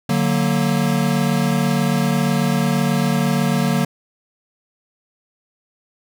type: chord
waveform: square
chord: D augmented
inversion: none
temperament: equal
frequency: 146.83 / 185 / 233.1 Hz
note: D3 / F#3 / A#3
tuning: 0 / 0 / 0 cents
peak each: -21 dBFS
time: 0.09-3.85 s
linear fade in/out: 5 ms
effects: none